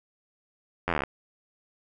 slowing click train, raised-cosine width 0.5 ms, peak -11 dBFS, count 13, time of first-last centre 0.88-1.036 s, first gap 11 ms, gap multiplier 1.03, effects none

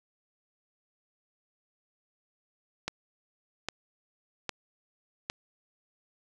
click train, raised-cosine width 0.2 ms, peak -14 dBFS, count 4, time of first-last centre 2.88-5.299 s, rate 1.24 Hz, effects none

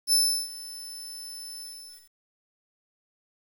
25% pulse tone with ADSR envelope, 5274 Hz, E8, in tune, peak -13 dBFS, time 0.07-2.12 s, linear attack 57 ms, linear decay 350 ms, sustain -20 dB, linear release 500 ms, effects 9-bit

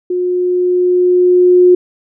sine tone with level ramp, 360 Hz, F#4, 47 cents flat, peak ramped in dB -13 to -3 dBFS, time 0.1-1.75 s, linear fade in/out 5 ms, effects none

